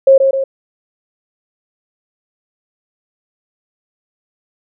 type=tone with echo; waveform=sine; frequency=539 Hz; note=C#5; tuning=49 cents flat; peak=-3 dBFS; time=0.07-0.18 s; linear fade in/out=5 ms; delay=130 ms; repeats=2; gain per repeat=-5 dB; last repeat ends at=0.44 s; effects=none